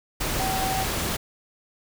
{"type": "tone in noise", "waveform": "sine", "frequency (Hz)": 763, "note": "G5", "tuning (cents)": -47, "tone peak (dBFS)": -26, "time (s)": [0.39, 0.84], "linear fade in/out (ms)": 10, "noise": "pink", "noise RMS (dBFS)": -27, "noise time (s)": [0.2, 1.17], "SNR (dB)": -2, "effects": []}